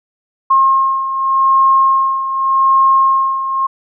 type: beating tone pair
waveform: sine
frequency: 1072 / 1072.85 Hz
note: C6 / C6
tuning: +42 / +43 cents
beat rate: 0.85 Hz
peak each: -10 / -16 dBFS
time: 0.5-3.67 s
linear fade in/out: 10 ms
effects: none